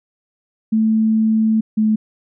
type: tone pair in turn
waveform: sine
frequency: 220 / 216.5 Hz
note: A3 / A3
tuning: 0 / -28 cents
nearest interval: unison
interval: 28 cents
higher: first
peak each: -12 / -12 dBFS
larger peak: neither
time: 0.72-1.61 / 1.77-1.96 s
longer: first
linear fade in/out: 10 ms
effects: none